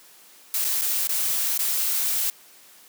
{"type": "noise with dropouts", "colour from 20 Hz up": "blue", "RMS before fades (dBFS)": -24, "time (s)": [0.54, 2.3], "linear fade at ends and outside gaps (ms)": 1, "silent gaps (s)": [[0.644, 0.648], [0.812, 0.818], [1.072, 1.092], [1.577, 1.591]], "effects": ["white hiss -51 dBFS RMS until 2.88 s", "high-pass 200 Hz 12 dB/octave"]}